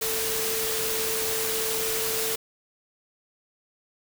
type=tone in noise; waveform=sine; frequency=444.5 Hz; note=A4; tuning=18 cents sharp; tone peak=-31 dBFS; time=0.01-2.36 s; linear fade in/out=10 ms; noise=white; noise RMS=-28 dBFS; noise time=0.01-2.36 s; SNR=-6 dB; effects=none